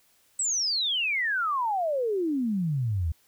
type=exponential sweep; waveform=sine; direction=down; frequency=8100 to 75.3 Hz; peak=-24 dBFS; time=0.39-3.12 s; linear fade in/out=5 ms; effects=white hiss -64 dBFS RMS until 3.27 s